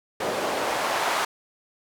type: noise with band-pass filter sweep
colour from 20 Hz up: white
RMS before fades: -26 dBFS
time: 0.2-1.25 s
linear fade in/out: 5 ms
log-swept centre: 460 to 1000 Hz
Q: 1.3
effects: none